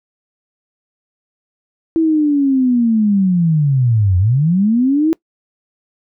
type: linear two-way sweep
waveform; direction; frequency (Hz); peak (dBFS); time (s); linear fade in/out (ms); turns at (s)
sine; down then up; 329.6 to 87.31 to 329.6; -10; 1.96-5.13; 0; 4.18
effects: noise-tail reverb RT60 0.1 s tail -23 dB re dry